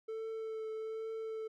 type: tone with vibrato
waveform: triangle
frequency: 442.1 Hz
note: A4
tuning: 8 cents sharp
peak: -36 dBFS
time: 0.08-1.48 s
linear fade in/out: 10 ms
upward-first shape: triangle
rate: 1.2 Hz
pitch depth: 16 cents each way
effects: none